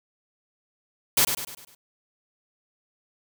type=noise with echo; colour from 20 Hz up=white; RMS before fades=-19 dBFS; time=1.17-1.25 s; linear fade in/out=5 ms; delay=100 ms; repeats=5; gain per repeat=-7 dB; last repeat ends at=1.75 s; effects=none